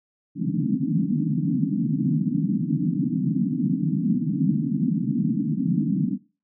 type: band-pass noise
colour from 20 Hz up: pink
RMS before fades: -23 dBFS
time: 0.35-6.18 s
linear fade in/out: 50 ms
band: 140 to 300 Hz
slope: 96 dB/octave
effects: noise-tail reverb RT60 0.3 s tail -17 dB re dry